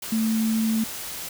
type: tone in noise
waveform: sine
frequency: 222 Hz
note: A3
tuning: 16 cents sharp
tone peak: -20 dBFS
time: 0.12-0.84 s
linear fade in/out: 5 ms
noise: white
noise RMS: -34 dBFS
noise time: 0.02-1.29 s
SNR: +11 dB
effects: none